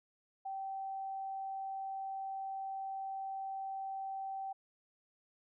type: tone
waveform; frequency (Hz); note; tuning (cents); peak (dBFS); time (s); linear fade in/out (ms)
sine; 775; G5; -20; -38; 0.45-4.53; 10
effects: none